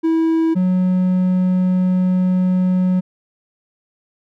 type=tone pair in turn; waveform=triangle; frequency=325.2 / 183.57 Hz; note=E4 / F#3; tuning=-23 / -13 cents; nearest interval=minor seventh; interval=990 cents; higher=first; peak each=-11 dBFS; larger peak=neither; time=0.03-0.55 / 0.55-3.01 s; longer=second; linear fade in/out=20 ms; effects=none